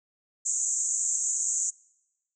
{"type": "band-pass noise", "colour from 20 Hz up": "white", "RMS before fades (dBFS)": -28, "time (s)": [0.45, 1.71], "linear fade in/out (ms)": 20, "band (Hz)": [6500, 7700], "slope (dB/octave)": 96, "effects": ["noise-tail reverb RT60 1.0 s tail -26 dB re dry"]}